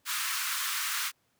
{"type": "high-pass noise", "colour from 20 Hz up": "pink", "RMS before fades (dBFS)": -32, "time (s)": [0.05, 1.12], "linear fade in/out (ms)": 50, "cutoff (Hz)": 1100, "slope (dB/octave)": 48, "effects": ["pink hiss -72 dBFS RMS until 1.39 s", "high-pass 100 Hz 12 dB/octave"]}